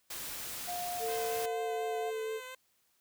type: noise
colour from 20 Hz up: white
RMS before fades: -41 dBFS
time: 0.1-1.46 s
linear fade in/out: 5 ms
type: tone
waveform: sine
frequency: 710 Hz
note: F5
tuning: 28 cents sharp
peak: -36 dBFS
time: 0.67-2.11 s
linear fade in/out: 20 ms
type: tone with pitch glide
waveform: sine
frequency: 450.2 to 441.7 Hz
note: A4 to A4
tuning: +40 to +7 cents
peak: -34 dBFS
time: 0.99-2.41 s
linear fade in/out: 50 ms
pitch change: -33 cents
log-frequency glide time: 1.48-1.86 s
type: tone with vibrato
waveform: 10% pulse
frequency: 515 Hz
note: C5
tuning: 28 cents flat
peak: -35 dBFS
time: 1.08-2.55 s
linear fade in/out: 5 ms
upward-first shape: triangle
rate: 4.2 Hz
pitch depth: 24 cents each way
effects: white hiss -73 dBFS RMS until 3 s